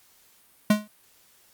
square tone with exponential decay, 210.7 Hz, G#3, 25 cents sharp, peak -14 dBFS, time 0.7-0.88 s, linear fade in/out 5 ms, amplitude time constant 38 ms, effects white hiss -59 dBFS RMS until 1.53 s + Opus 48 kbps

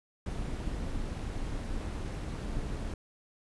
brown noise with amplitude modulation, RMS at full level -33 dBFS, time 0.26-2.94 s, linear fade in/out 2 ms, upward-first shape sine, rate 255 Hz, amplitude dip 50%, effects resampled to 24000 Hz

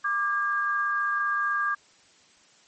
sine tone pair together, 1181 / 1622.3 Hz, D6 / G#6, +9 / -41 cents, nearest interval perfect fourth, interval 550 cents, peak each -26 / -26 dBFS, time 0.04-1.75 s, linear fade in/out 10 ms, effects white hiss -58 dBFS RMS until 2.67 s + MP3 32 kbps

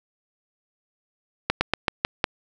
slowing click train, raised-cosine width 0.3 ms, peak -3 dBFS, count 6, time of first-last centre 1.5-2.242 s, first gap 110 ms, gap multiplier 1.15, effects none

